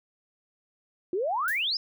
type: exponential sweep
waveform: sine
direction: up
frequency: 339.9 to 5274 Hz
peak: -25 dBFS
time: 1.13-1.77 s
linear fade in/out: 2 ms
type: noise with exponential decay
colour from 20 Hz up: violet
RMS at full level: -34 dBFS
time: 1.48-1.72 s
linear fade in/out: 0 ms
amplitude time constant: 51 ms
effects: none